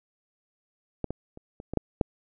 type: clicks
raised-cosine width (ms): 2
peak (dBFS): -15 / -18 / -30 / -27 / -19 / -10 / -8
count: 7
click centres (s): 1.043 / 1.106 / 1.374 / 1.601 / 1.736 / 1.773 / 2.012
effects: none